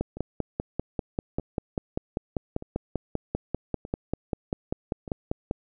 two click trains, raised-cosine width 2 ms, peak -13 / -24 dBFS, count 29 / 5, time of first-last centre 0.01-5.511 / 0.17-5.078 s, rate 5.09 / 0.815 Hz, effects none

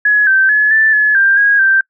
sine tone with pitch steps, 1686 / 1554 / 1705 / 1762 / 1708 / 1586 / 1643 / 1567 Hz, G#6 / G6 / G#6 / A6 / G#6 / G6 / G#6 / G6, +26 / -16 / +45 / +2 / +48 / +20 / -19 / -1 cents, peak -7 dBFS, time 0.05-1.81 s, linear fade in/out 5 ms, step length 220 ms, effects noise-tail reverb RT60 0.1 s tail -25 dB re dry

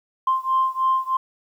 sine beating tone pair, 1049 / 1052.2 Hz, C6 / C6, +4 / +9 cents, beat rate 3.2 Hz, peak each -20 / -21 dBFS, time 0.27-1.17 s, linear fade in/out 5 ms, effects tanh soft clip ceiling -11 dBFS + 9-bit

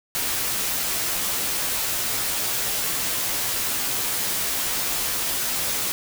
white noise with comb filter, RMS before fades -25 dBFS, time 0.15-5.92 s, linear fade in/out 0 ms, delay 13 ms, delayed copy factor -0.55, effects none

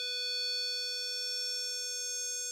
square tone with band-pass filter sweep, 493.9 Hz, B4, in tune, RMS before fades -36 dBFS, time 0-2.51 s, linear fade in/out 0 ms, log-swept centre 4000 to 6800 Hz, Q 6.6, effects none

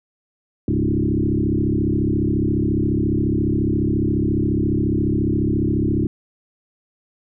sine tone with frequency modulation, 207.7 Hz, G#3, in tune, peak -16 dBFS, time 0.68-6.07 s, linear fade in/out 2 ms, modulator 34.4 Hz, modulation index 4.2, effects none

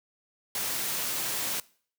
white noise, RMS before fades -31 dBFS, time 0.55-1.6 s, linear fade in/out 2 ms, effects noise-tail reverb RT60 0.5 s tail -22 dB re dry + high-pass 100 Hz 12 dB/octave

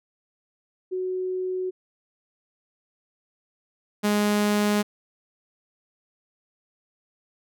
sine / sawtooth tone pair in turn, 370.1 / 207.7 Hz, F#4 / G#3, 0 / 0 cents, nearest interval minor seventh, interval 1000 cents, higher first, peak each -25 / -16 dBFS, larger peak second, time 0.91-1.71 / 4.03-4.83 s, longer neither, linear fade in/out 20 ms, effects none

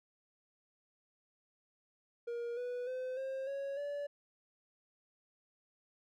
triangle tone with pitch steps, 472.9 / 491.8 / 511.5 / 532 / 553.4 / 575.5 Hz, A#4 / B4 / C5 / C5 / C#5 / D5, +25 / -7 / -39 / +29 / -3 / -35 cents, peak -35 dBFS, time 2.27-4.07 s, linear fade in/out 10 ms, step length 300 ms, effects none

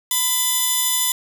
5% pulse tone pair together, 1003 / 3517 Hz, B5 / A7, +26 / -1 cents, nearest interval octave + minor seventh, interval 2173 cents, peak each -11 dBFS, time 0.11-1.12 s, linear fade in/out 2 ms, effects none

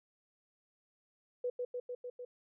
sine tone with echo, 492.8 Hz, B4, 4 cents flat, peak -32 dBFS, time 1.44-1.5 s, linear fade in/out 5 ms, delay 150 ms, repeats 5, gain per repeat -2 dB, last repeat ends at 2.25 s, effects none

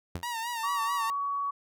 sawtooth tone with exponential decay, 86.6 Hz, F2, 14 cents flat, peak -26 dBFS, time 0.15-0.26 s, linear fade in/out 5 ms, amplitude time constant 23 ms
sawtooth tone with vibrato, 932.3 Hz, A#5, in tune, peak -28 dBFS, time 0.23-1.1 s, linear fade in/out 0 ms, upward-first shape sine, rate 4.6 Hz, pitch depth 70 cents each way
sine tone with pitch glide, 1135 to 1127.2 Hz, C#6 to C#6, +41 to +29 cents, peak -28 dBFS, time 0.63-1.51 s, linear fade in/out 10 ms, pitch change -12 cents, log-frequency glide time 0.81-1.12 s
effects none

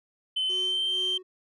sine tone with pitch glide, 3055 to 3132 Hz, G7 to G7, -45 to -2 cents, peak -23 dBFS, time 0.36-1.18 s, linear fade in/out 10 ms, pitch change +43 cents, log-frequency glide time 0.47-0.86 s
triangle tone with tremolo, 370 Hz, F#4, in tune, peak -33 dBFS, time 0.49-1.23 s, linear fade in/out 10 ms, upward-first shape sine, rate 2.2 Hz, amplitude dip 85%
effects tanh soft clip ceiling -22 dBFS

